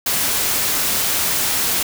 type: noise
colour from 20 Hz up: white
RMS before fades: -19 dBFS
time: 0.06-1.83 s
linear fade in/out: 5 ms
effects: none